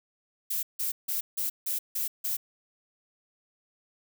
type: noise bursts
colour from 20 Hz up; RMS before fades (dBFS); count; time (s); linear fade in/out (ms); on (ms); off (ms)
violet; -30; 7; 0.5-2.37; 10; 130; 160
effects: none